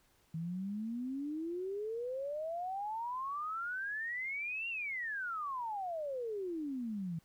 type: exponential two-way sweep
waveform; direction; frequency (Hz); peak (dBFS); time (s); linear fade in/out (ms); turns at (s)
sine; up then down; 158.6 to 2794 to 158.6; -36; 0.34-7.19; 5; 4.69
effects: pink hiss -70 dBFS RMS until 7.24 s